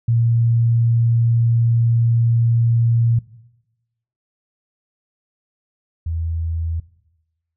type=tone pair in turn; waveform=sine; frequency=116.54 / 82.25 Hz; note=A#2 / E2; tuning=0 / -3 cents; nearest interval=tritone; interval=603 cents; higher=first; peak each=-13 / -20 dBFS; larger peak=first; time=0.08-3.19 / 6.06-6.8 s; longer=first; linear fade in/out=5 ms; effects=noise-tail reverb RT60 1.0 s tail -19 dB re dry